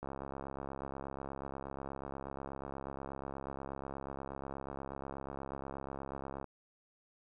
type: click train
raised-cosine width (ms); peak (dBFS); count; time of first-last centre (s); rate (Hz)
1; -28; 439; 0.03-6.443; 68.3
effects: none